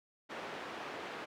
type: band-pass noise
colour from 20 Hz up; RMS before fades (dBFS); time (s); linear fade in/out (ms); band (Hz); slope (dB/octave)
pink; -44; 0.29-1.26; 20; 340 to 2500; 12
effects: none